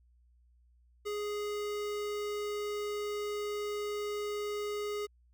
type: tone with notch filter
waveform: square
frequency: 415.3 Hz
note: G#4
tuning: in tune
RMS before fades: -36 dBFS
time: 1.05-5.07 s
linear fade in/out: 20 ms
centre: 11000 Hz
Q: 1.8
effects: added 60 Hz sine -62 dBFS peak until 5.33 s